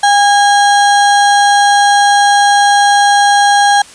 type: tone with sample-and-hold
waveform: sine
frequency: 810 Hz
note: G#5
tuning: 43 cents flat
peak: -5 dBFS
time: 0.03-3.82 s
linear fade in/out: 5 ms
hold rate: 2450 Hz
effects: white hiss -36 dBFS RMS until 3.94 s + resampled to 22050 Hz